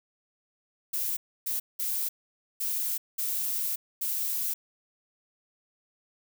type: noise bursts at uneven times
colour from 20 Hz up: violet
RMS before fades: -30 dBFS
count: 6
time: 0.93-1.17 / 1.46-1.6 / 1.79-2.09 / 2.6-2.98 / 3.18-3.76 / 4.01-4.54 s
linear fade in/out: 10 ms
effects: none